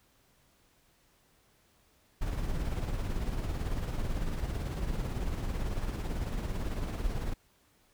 brown noise with tremolo, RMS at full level -31 dBFS, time 2.21-7.34 s, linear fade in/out 10 ms, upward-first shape sine, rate 18 Hz, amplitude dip 45%, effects pink hiss -67 dBFS RMS until 7.93 s

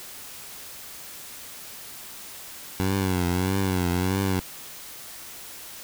15% pulse tone with vibrato, 92.5 Hz, F#2, in tune, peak -16 dBFS, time 2.8-4.4 s, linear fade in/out 0 ms, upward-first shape triangle, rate 1.6 Hz, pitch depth 110 cents each way, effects white hiss -41 dBFS RMS until 5.83 s

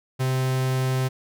45% pulse tone, 130.2 Hz, C3, 8 cents flat, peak -21 dBFS, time 0.19-1.09 s, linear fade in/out 20 ms, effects none

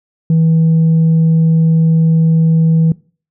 sine tone with tanh clipping, 162.2 Hz, E3, 28 cents flat, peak -8 dBFS, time 0.3-2.92 s, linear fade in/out 2 ms, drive 1 dB, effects noise-tail reverb RT60 0.4 s tail -22 dB re dry

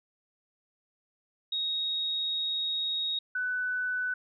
sine tone pair in turn, 3763 / 1496.1 Hz, A#7 / F#6, +16 / +19 cents, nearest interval octave + major third, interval 1597 cents, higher first, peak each -28 dBFS, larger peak neither, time 1.52-3.19 / 3.35-4.14 s, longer first, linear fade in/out 5 ms, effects none

